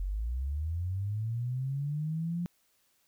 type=linear sweep; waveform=sine; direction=up; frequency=43.65 to 176.4 Hz; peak=-30 dBFS; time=0-2.46 s; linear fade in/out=0 ms; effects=white hiss -71 dBFS RMS until 3.07 s